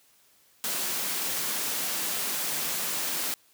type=high-pass noise; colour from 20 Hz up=white; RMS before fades=-30 dBFS; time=0.64-3.34 s; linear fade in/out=0 ms; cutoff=140 Hz; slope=96 dB/octave; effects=white hiss -62 dBFS RMS until 3.53 s + high-pass 60 Hz 12 dB/octave